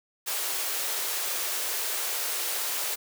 white high-pass noise, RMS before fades -30 dBFS, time 0.26-2.96 s, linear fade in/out 20 ms, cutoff 350 Hz, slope 48 dB/octave, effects none

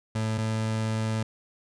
30% pulse tone pair in turn, 110 / 110.39 Hz, A2 / A2, 0 / +6 cents, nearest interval unison, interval 6 cents, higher second, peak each -23 dBFS, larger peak neither, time 0.15-0.38 / 0.38-1.23 s, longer second, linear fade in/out 5 ms, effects resampled to 22050 Hz

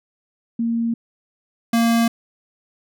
sine / square tone pair in turn, 231.3 / 231.3 Hz, A#3 / A#3, -13 / -13 cents, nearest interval unison, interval 0 cents, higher neither, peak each -18 / -15 dBFS, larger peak second, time 0.59-0.94 / 1.73-2.08 s, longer neither, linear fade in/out 5 ms, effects none

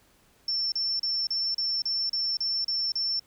sine tone bursts, 5390 Hz, E8, 38 cents sharp, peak -25 dBFS, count 10, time 0.48-3.195 s, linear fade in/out 2 ms, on 240 ms, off 35 ms, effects pink hiss -62 dBFS RMS until 3.26 s

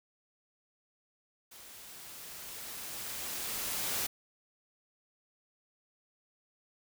white noise with level ramp, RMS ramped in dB -52 to -33 dBFS, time 1.51-4.07 s, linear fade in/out 10 ms, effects none

